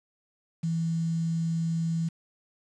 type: tone with quantisation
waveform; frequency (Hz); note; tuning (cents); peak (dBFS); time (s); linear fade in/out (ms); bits
sine; 164.81; E3; 0; -25; 0.63-2.09; 10; 8
effects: resampled to 22050 Hz